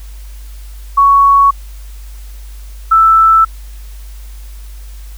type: tone pair in turn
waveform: sine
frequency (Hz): 1115 / 1321.8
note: C#6 / E6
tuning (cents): +10 / +4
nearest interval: minor third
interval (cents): 294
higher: second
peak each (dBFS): -4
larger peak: neither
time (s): 0.97-1.51 / 2.91-3.45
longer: neither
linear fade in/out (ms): 10
effects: added 50 Hz sine -27 dBFS peak until 5.17 s + white hiss -43 dBFS RMS until 5.17 s